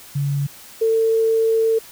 sine tone pair in turn, 141.3 / 448.6 Hz, C#3 / A4, +34 / +34 cents, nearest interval octave + minor sixth, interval 2000 cents, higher second, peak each -18 / -14 dBFS, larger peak second, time 0.15-0.47 / 0.81-1.79 s, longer second, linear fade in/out 10 ms, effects white hiss -42 dBFS RMS until 1.91 s

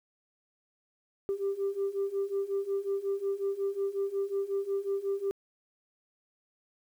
sine beating tone pair, 392 / 397.5 Hz, G4 / G4, 0 / +24 cents, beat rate 5.5 Hz, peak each -32 / -30 dBFS, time 1.29-5.31 s, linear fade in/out 0 ms, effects tanh soft clip ceiling -24 dBFS + 10-bit

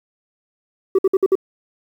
sine tone bursts, 383.5 Hz, G4, 38 cents flat, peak -8 dBFS, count 5, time 0.95-1.354 s, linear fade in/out 5 ms, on 36 ms, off 56 ms, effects tanh soft clip ceiling -10 dBFS + 8-bit

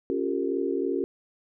sine chord, G half-diminished seventh, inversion second, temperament equal with one note detuned, 277.2 / 349.2 / 392 / 456 Hz, Db4 / F4 / G4 / Bb4, 0 / 0 / 0 / -38 cents, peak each -30 / -30 / -29 / -32 dBFS, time 0.1-1.04 s, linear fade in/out 0 ms, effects none

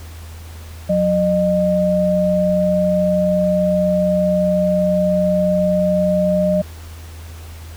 sine tone pair together, 181.35 / 610 Hz, F#3 / D#5, -34 / -34 cents, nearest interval octave + major sixth, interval 2100 cents, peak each -17 / -15 dBFS, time 0.89-6.62 s, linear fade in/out 10 ms, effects added 81 Hz sine -32 dBFS peak until 7.76 s + pink hiss -42 dBFS RMS until 7.76 s

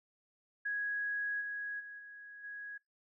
sine tone with level steps, 1661.2 Hz, G#6, in tune, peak -33 / -37 / -45 / -48 / -42 dBFS, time 0.65-2.78 s, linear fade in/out 10 ms, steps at 1.4 / 1.79 / 1.98 / 2.43 s, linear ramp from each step 20 ms, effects noise-tail reverb RT60 0.2 s tail -24 dB re dry

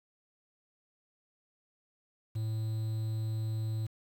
triangle tone with quantisation, 110 Hz, A2, in tune, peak -29 dBFS, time 2.35-3.87 s, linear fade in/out 10 ms, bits 9, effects none

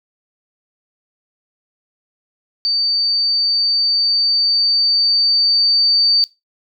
sine tone with level ramp, 4598 Hz, D8, 37 cents flat, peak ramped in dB -14 to -10 dBFS, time 2.65-6.24 s, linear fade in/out 0 ms, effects noise-tail reverb RT60 0.2 s tail -20 dB re dry

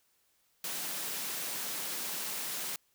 white high-pass noise, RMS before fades -37 dBFS, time 0.64-2.76 s, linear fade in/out 2 ms, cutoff 140 Hz, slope 48 dB/octave, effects white hiss -72 dBFS RMS until 2.94 s

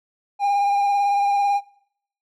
triangle tone with vibrato, 806 Hz, G5, 48 cents sharp, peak -15 dBFS, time 0.39-1.61 s, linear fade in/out 50 ms, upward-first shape sine, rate 18 Hz, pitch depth 21 cents each way, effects noise-tail reverb RT60 0.7 s tail -24 dB re dry

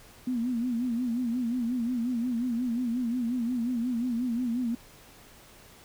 sine tone with vibrato, 241.2 Hz, B3, 41 cents flat, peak -26 dBFS, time 0.27-4.75 s, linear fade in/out 5 ms, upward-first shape sine, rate 5.6 Hz, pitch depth 100 cents each way, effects pink hiss -53 dBFS RMS until 5.84 s

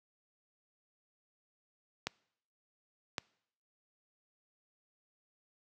clicks, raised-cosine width 0.2 ms, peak -16 dBFS, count 2, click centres 2.07 / 3.182 s, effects noise-tail reverb RT60 0.7 s tail -25 dB re dry + high-pass 100 Hz 12 dB/octave

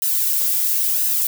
violet noise with flanger, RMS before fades -19 dBFS, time 0.02-1.27 s, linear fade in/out 2 ms, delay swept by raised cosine 0.87 to 2.77 ms, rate 0.97 Hz, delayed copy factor -0.5, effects none

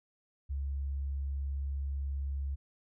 sine tone, 69.2 Hz, C#2, 2 cents flat, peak -32 dBFS, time 0.49-2.56 s, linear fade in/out 20 ms, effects none

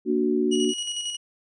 sine chord, Bb augmented, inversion none, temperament equal, 233.1 / 293.7 / 370 Hz, Bb3 / D4 / F#4, 0 / 0 / 0 cents, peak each -25 / -25 / -23 dBFS, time 0.05-0.74 s, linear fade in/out 50 ms
sawtooth tone with tremolo, 2908 Hz, F#7, 31 cents flat, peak -23 dBFS, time 0.51-1.17 s, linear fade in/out 20 ms, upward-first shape square, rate 11 Hz, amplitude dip 40%
effects resampled to 22050 Hz

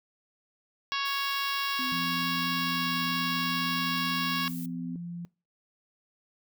harmonic tone, 554.4 Hz, C#5, in tune, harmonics 2 / 3 / 4 / 5 / 6 / 7 / 8 / 9 / 10, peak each -32 / -36 / -39 / -35 / -37 / -39 / -41 / -41 / -42 dBFS, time 0.92-4.48 s, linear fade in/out 0 ms
violet noise, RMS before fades -43 dBFS, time 1.05-4.66 s, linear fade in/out 5 ms
sine tone with pitch glide, 256 to 252.9 Hz, C4 to B3, -38 to +41 cents, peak -35 dBFS, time 1.79-4.96 s, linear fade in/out 2 ms, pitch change -21 cents, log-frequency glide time 2.74-2.83 s
sine tone, 172.6 Hz, F3, 20 cents flat, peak -35 dBFS, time 1.92-5.25 s, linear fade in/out 0 ms
effects noise-tail reverb RT60 0.3 s tail -24 dB re dry

